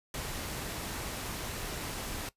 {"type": "noise", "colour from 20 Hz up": "pink", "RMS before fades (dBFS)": -38, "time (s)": [0.14, 2.29], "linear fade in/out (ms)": 2, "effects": ["noise-tail reverb RT60 0.1 s tail -18 dB re dry", "resampled to 32000 Hz"]}